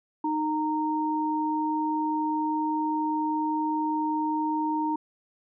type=tone pair together; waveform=sine; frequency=308.7 / 925 Hz; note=D#4 / A#5; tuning=-14 / -14 cents; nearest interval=octave + perfect fifth; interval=1900 cents; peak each=-27 dBFS; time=0.24-4.96 s; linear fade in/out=5 ms; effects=none